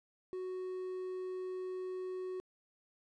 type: tone with quantisation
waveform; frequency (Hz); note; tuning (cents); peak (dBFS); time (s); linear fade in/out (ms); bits
triangle; 370; F#4; 0; -36; 0.33-2.4; 0; 11
effects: resampled to 22050 Hz